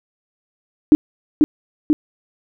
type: tone with echo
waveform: sine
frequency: 302.8 Hz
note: D#4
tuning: 47 cents flat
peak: -4 dBFS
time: 0.92-0.95 s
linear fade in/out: 0 ms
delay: 490 ms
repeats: 2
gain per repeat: -3 dB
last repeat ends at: 1.93 s
effects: none